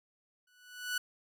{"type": "tone with exponential growth", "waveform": "sawtooth", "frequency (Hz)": 1480, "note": "F#6", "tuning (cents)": 0, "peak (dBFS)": -26, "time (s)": [0.47, 0.98], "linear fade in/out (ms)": 5, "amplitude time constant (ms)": 110, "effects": []}